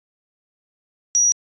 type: tone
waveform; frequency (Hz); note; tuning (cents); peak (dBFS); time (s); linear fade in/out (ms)
sine; 5790; F#8; -38; -13; 1.15-1.32; 0
effects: resampled to 16000 Hz